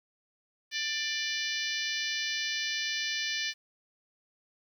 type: harmonic tone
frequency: 591 Hz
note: D5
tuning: 11 cents sharp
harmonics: 3 / 4 / 5 / 6 / 7 / 8 / 9 / 10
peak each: -36 / -37 / -38 / -39 / -39 / -40 / -41 / -41 dBFS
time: 0.71-3.54 s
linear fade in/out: 50 ms
effects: 10-bit